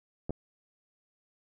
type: clicks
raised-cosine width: 2 ms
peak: -21 dBFS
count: 2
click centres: 0.295 / 0.306 s
effects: none